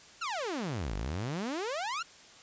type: exponential two-way sweep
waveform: sawtooth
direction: down then up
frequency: 1455 to 46.25 to 1455 Hz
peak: -29 dBFS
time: 0.21-2.03 s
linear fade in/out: 10 ms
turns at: 0.95 s
effects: white hiss -54 dBFS RMS until 2.42 s + resampled to 16000 Hz